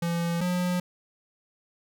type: tone pair in turn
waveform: square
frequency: 170 / 179.23 Hz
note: F3 / F3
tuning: -46 / +45 cents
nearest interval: minor second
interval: 91 cents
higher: second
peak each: -26 / -25 dBFS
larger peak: second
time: 0.02-0.41 / 0.41-0.8 s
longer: neither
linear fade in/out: 5 ms
effects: none